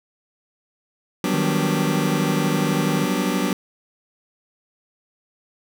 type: chord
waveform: sawtooth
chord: G major seventh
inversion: third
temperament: just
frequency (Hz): 183.75 / 196 / 245 / 294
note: F#3 / G3 / B3 / D4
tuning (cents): -12 / 0 / -14 / +2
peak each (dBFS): -21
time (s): 1.24-3.53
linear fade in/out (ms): 2
type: harmonic tone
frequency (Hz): 155.56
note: D#3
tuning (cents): 0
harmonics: 1 / 3 / 5 / 7 / 9 / 10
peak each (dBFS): -24 / -34 / -38 / -41 / -43 / -44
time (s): 1.33-3.05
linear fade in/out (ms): 10
effects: none